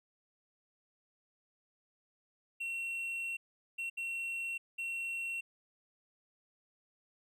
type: tone bursts at uneven times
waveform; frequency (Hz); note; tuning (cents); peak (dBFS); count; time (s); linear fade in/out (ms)
triangle; 2724; F7; -44; -34; 4; 2.6-3.37 / 3.78-3.9 / 3.97-4.58 / 4.78-5.41; 10
effects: none